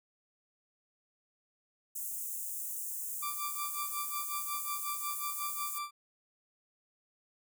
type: high-pass noise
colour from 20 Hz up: white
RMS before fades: -39 dBFS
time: 1.95-5.79 s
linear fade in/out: 10 ms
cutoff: 6800 Hz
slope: 48 dB/octave
type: tone with tremolo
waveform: 40% pulse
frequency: 1174.7 Hz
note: D6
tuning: in tune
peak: -34 dBFS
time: 3.22-5.91 s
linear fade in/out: 10 ms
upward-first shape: sine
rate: 5.5 Hz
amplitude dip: 85%
effects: none